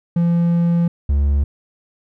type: tone pair in turn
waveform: triangle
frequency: 170.8 / 71.01 Hz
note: F3 / C#2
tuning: -38 / +42 cents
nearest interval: octave + minor third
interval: 1520 cents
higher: first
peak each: -11 dBFS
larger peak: neither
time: 0.16-0.88 / 1.09-1.44 s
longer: first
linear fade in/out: 5 ms
effects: none